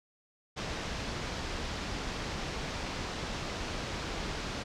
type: low-pass noise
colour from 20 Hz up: pink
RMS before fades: -37 dBFS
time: 0.56-4.64 s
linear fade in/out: 20 ms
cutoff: 6000 Hz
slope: 24 dB/octave
effects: none